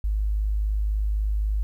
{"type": "tone", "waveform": "sine", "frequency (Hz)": 51.91, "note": "G#1", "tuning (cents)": 0, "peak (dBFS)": -21, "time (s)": [0.04, 1.63], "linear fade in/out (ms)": 0, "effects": ["10-bit"]}